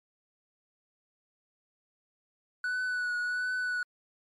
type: tone with vibrato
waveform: triangle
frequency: 1480 Hz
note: F#6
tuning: in tune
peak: -27 dBFS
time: 2.64-3.83 s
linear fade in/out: 2 ms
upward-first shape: triangle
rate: 1.4 Hz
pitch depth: 30 cents each way
effects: MP3 48 kbps